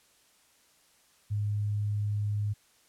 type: tone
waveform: sine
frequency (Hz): 103.83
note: G#2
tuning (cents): 0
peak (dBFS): -27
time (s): 1.3-2.54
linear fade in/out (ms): 20
effects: white hiss -64 dBFS RMS until 2.88 s + low-pass 11000 Hz 12 dB/octave